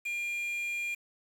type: tone with quantisation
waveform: triangle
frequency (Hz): 2400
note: D7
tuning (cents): +37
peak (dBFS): -30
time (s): 0.05-0.95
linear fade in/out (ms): 10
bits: 8
effects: none